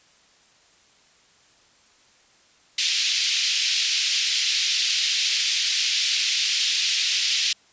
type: band-pass noise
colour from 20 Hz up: white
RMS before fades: -23 dBFS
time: 2.78-7.53 s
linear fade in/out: 5 ms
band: 2500 to 5400 Hz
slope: 24 dB/octave
effects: white hiss -57 dBFS RMS until 7.72 s + resampled to 16000 Hz